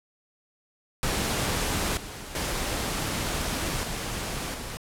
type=noise with level steps; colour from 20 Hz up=pink; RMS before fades=-27 / -39 / -29 / -32 / -36 dBFS; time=1.03-4.77 s; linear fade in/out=0 ms; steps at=1.97 / 2.35 / 3.83 / 4.54 s; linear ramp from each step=2 ms; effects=low-pass 12000 Hz 12 dB/octave